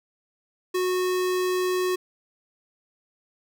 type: tone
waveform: square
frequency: 366.4 Hz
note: F#4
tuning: 17 cents flat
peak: -23 dBFS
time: 0.74-1.96 s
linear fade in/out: 10 ms
effects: none